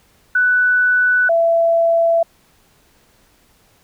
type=tone pair in turn; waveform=sine; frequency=1489 / 668.9 Hz; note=F#6 / E5; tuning=+11 / +25 cents; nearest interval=octave + major second; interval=1386 cents; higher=first; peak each=-11 dBFS; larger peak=neither; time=0.35-1.29 / 1.29-2.23 s; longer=neither; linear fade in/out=5 ms; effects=pink hiss -55 dBFS RMS until 3.83 s